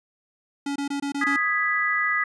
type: tone bursts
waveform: square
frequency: 282 Hz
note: C#4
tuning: 30 cents sharp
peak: -26 dBFS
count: 6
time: 0.66-1.363 s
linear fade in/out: 5 ms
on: 98 ms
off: 23 ms
type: chord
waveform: sine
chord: G# minor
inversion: second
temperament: equal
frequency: 1244.5 / 1661.2 / 1975.5 Hz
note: D#6 / G#6 / B6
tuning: 0 / 0 / 0 cents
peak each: -26 / -27 / -23 dBFS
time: 1.21-2.24 s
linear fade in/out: 5 ms
effects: resampled to 22050 Hz